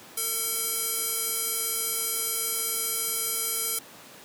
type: tone with band-pass filter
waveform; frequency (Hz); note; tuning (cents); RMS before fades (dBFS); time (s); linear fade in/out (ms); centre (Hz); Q
square; 452.5; A4; +48; -29; 0.17-3.79; 5; 11000; 1.9
effects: pink hiss -47 dBFS RMS until 4.24 s + high-pass 200 Hz 12 dB/octave